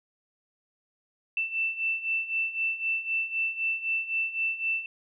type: beating tone pair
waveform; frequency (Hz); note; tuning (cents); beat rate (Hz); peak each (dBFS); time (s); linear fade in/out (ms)
sine; 2664 / 2667.9; E7 / E7; +18 / +20; 3.9; -32 / -28; 1.37-4.86; 2
effects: none